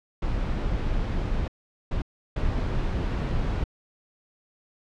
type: noise bursts at uneven times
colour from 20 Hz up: brown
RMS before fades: -26 dBFS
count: 3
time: 0.22-1.48 / 1.91-2.02 / 2.36-3.64 s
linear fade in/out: 5 ms
effects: low-pass 4000 Hz 12 dB/octave